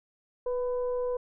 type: tone with frequency modulation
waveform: sine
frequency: 493.6 Hz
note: B4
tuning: 1 cent flat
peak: -27 dBFS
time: 0.46-1.17 s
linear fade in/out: 5 ms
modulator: 507 Hz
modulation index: 0.42
effects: none